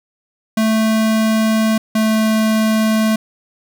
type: tone pair in turn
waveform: square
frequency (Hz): 220 / 218.8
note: A3 / A3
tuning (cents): 0 / -9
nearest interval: unison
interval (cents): 9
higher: first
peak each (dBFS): -13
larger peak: neither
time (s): 0.57-1.78 / 1.95-3.16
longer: neither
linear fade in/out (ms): 5
effects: none